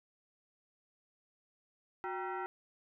sine tone with frequency modulation, 207.7 Hz, G#3, in tune, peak -36 dBFS, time 2.04-2.46 s, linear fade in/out 0 ms, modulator 574 Hz, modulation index 2.4, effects none

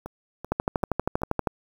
two click trains, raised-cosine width 1 ms, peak -21 / -9 dBFS, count 4 / 13, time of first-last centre 0.06-1.218 / 0.52-1.472 s, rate 2.59 / 12.6 Hz, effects 7-bit

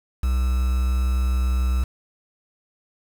triangle tone with quantisation, 63.5 Hz, B1, 49 cents sharp, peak -16 dBFS, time 0.23-1.84 s, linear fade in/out 5 ms, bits 6, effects none

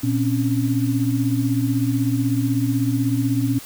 sine tone cluster, 118.8 / 263.6 / 279.7 Hz, A#2 / C4 / C#4, +33 / +13 / +16 cents, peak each -21 / -24 / -21 dBFS, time 0.03-3.59 s, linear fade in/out 10 ms, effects white hiss -39 dBFS RMS until 3.65 s

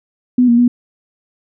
sine tone with pitch steps, 248.9 / 236.4 / 243.1 Hz, B3 / A#3 / B3, +14 / +24 / -27 cents, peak -7 dBFS, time 0.38-0.68 s, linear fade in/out 5 ms, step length 100 ms, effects none

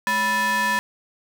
square ring-modulated tone, 385.9 Hz, G4, 27 cents flat, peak -17 dBFS, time 0.07-0.79 s, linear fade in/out 0 ms, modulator 1370 Hz, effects none

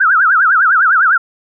sine tone with vibrato, 1434 Hz, F6, 45 cents sharp, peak -7 dBFS, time 0-1.18 s, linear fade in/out 10 ms, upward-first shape triangle, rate 9.9 Hz, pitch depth 250 cents each way, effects none

